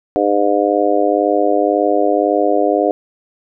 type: harmonic tone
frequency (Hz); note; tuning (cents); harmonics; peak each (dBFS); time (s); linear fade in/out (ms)
101.9; G#2; -32; 3 / 4 / 5 / 6 / 7; -18 / -18 / -18 / -18 / -18; 0.16-2.91; 0
effects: none